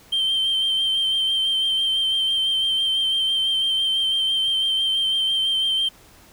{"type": "tone with vibrato", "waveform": "triangle", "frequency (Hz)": 3136, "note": "G7", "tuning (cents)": 0, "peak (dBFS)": -16, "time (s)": [0.12, 5.89], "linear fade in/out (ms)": 10, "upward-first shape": "sine", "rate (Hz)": 6, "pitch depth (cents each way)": 22, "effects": ["tanh soft clip ceiling -14 dBFS", "pink hiss -50 dBFS RMS until 6.32 s"]}